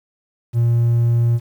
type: tone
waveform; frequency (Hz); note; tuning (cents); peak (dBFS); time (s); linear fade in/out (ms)
triangle; 117.8; A#2; +19; -10; 0.53-1.4; 50
effects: tanh soft clip ceiling -6 dBFS + 8-bit